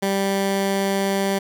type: tone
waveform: 15% pulse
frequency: 196 Hz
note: G3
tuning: in tune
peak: -13 dBFS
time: 0.02-1.39 s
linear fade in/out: 10 ms
effects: none